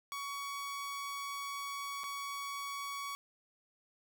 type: tone with dropouts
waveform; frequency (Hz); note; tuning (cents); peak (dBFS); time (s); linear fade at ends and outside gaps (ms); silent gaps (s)
sawtooth; 1124; C#6; +24; -35; 0.12-3.15; 0; 2.035-2.04
effects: none